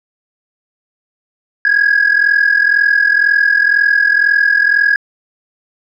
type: tone pair together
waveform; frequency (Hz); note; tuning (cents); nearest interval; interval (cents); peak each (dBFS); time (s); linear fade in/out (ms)
sine; 1633 / 1675; G#6 / G#6; -30 / +14; unison; 44; -10; 1.65-4.96; 2
effects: tanh soft clip ceiling -4 dBFS